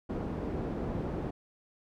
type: low-pass noise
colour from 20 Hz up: white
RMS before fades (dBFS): -35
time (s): 0.09-1.31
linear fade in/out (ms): 10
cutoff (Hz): 360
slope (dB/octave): 12
effects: none